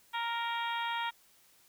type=harmonic tone; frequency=466.2 Hz; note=A#4; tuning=in tune; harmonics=2 / 3 / 4 / 5 / 6 / 7 / 8; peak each=-34 / -40 / -41 / -43 / -47 / -42 / -47 dBFS; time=0.13-1.11 s; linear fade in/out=20 ms; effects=white hiss -64 dBFS RMS until 1.68 s